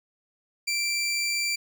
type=tone; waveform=20% pulse; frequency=2349 Hz; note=D7; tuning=in tune; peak=-20 dBFS; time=0.67-1.56 s; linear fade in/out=10 ms; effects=none